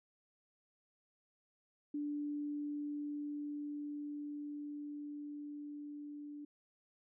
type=tone with level ramp; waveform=sine; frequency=292.9 Hz; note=D4; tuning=5 cents flat; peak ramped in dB=-36 to -45 dBFS; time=1.94-6.45 s; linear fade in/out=5 ms; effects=none